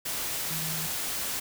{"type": "tone in noise", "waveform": "sine", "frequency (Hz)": 159.5, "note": "D#3", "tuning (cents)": 43, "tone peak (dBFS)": -36, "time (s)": [0.5, 0.87], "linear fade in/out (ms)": 10, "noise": "white", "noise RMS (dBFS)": -32, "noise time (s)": [0.05, 1.4], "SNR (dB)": -7, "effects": []}